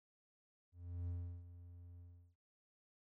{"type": "tone with ADSR envelope", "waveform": "triangle", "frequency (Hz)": 87.31, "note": "F2", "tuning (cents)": 0, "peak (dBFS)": -37, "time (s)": [0.72, 2.36], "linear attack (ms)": 360, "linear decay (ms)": 350, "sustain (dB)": -14, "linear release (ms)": 360, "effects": []}